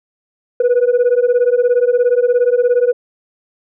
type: beating tone pair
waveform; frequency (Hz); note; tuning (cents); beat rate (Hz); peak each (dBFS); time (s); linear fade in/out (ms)
sine; 480.3 / 497.3; B4 / B4; -48 / +12; 17; -11; 0.6-2.93; 5
effects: tanh soft clip ceiling -7 dBFS